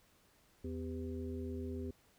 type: harmonic tone with a mistuned harmonic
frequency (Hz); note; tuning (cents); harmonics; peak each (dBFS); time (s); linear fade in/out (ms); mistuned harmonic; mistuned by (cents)
83.7; E2; +27; 1 / 3 / 5 / 6; -42 / -43 / -45 / -54; 0.64-1.91; 5; 5; -100
effects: pink hiss -69 dBFS RMS until 2.18 s